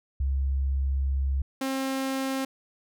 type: tone pair in turn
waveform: sine / sawtooth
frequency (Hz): 67.7 / 267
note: C#2 / C4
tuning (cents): -40 / +35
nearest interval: 2 octaves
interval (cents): 2375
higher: second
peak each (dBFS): -23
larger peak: neither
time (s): 0.2-1.42 / 1.61-2.45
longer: first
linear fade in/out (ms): 5
effects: none